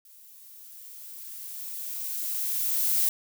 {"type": "noise with level ramp", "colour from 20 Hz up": "violet", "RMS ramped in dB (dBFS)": [-53, -23], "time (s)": [0.05, 3.09], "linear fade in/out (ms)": 2, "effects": []}